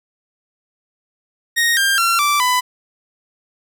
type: tone with pitch steps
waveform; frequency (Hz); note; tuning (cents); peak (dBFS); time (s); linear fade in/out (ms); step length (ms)
sawtooth; 1864.7 / 1595.4 / 1365 / 1167.9 / 999.3; A#6 / G6 / F6 / D6 / B5; 0 / +30 / -40 / -10 / +20; -10; 1.56-2.61; 20; 210
effects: none